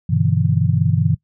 sine chord, E minor seventh, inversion first, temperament just, 98.89 / 123.61 / 148.33 / 164.81 Hz, G2 / B2 / D3 / E3, +16 / +2 / +18 / 0 cents, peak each -19 dBFS, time 0.09-1.15 s, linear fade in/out 10 ms, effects noise-tail reverb RT60 0.1 s tail -20 dB re dry

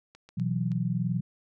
clicks, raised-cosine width 0.2 ms, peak -33 dBFS, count 4, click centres 0.15 / 0.29 / 0.398 / 0.718 s
sine chord, B suspended fourth, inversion none, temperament equal, 123.47 / 164.81 / 185 Hz, B2 / E3 / F#3, 0 / 0 / 0 cents, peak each -30 dBFS, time 0.37-1.21 s, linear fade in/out 10 ms
effects none

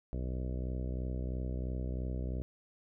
harmonic tone, 63 Hz, B1, 35 cents sharp, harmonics 1 / 2 / 3 / 4 / 5 / 6 / 7 / 8 / 9 / 10, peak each -35 / -41 / -45 / -47 / -49 / -51 / -52 / -53 / -54 / -55 dBFS, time 0.13-2.42 s, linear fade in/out 0 ms, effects none

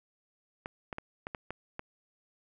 clicks, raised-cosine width 0.5 ms, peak -22 dBFS, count 7, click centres 0.659 / 0.928 / 0.984 / 1.269 / 1.348 / 1.506 / 1.794 s, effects none

